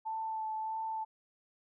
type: tone with vibrato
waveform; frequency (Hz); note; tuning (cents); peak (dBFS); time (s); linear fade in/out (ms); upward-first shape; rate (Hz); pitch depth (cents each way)
sine; 880; A5; 0; -34; 0.05-1.05; 20; sine; 1.6; 15
effects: none